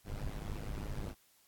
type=noise with amplitude modulation; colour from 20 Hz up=brown; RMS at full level=-36 dBFS; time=0.04-1.15 s; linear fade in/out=50 ms; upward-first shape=sine; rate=103 Hz; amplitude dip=90%; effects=white hiss -68 dBFS RMS until 1.47 s + AAC 64 kbps